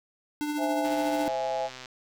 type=tone with tremolo; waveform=square; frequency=297.1 Hz; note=D4; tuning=20 cents sharp; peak=-27 dBFS; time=0.41-1.28 s; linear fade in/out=0 ms; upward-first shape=triangle; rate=14 Hz; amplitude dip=45%
type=chord; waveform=sine; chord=C augmented; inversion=none; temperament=equal; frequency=523.3 / 659.3 / 830.6 Hz; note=C5 / E5 / G#5; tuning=0 / 0 / 0 cents; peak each=-33 / -30 / -31 dBFS; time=0.57-1.7 s; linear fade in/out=50 ms
type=click train; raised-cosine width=0.2 ms; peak=-24 dBFS; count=130; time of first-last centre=0.85-1.858 s; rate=128 Hz
effects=none